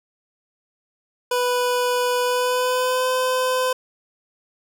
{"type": "tone with pitch glide", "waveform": "25% pulse", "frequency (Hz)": [493.9, 510.7], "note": ["B4", "C5"], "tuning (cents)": [0, -42], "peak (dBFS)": -15, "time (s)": [1.31, 3.73], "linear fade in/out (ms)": 5, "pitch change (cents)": 58, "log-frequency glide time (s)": [2.22, 3.08], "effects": []}